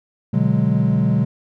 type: chord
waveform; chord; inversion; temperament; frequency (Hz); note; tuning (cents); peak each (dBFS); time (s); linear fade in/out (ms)
triangle; G# half-diminished seventh; first; equal; 123.47 / 146.83 / 185 / 207.7; B2 / D3 / F#3 / G#3; 0 / 0 / 0 / 0; -18; 0.33-1.25; 10
effects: none